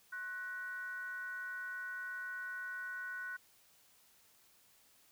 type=tone with frequency modulation; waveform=sine; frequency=1486 Hz; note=F#6; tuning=7 cents sharp; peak=-40 dBFS; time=0.12-3.37 s; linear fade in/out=10 ms; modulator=411 Hz; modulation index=0.45; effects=white hiss -67 dBFS RMS until 5.11 s